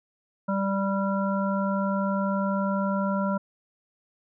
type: harmonic tone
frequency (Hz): 196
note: G3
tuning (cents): 0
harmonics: 1 / 3 / 5 / 7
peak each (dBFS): -25 / -30 / -32 / -33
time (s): 0.48-3.38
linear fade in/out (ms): 10
effects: none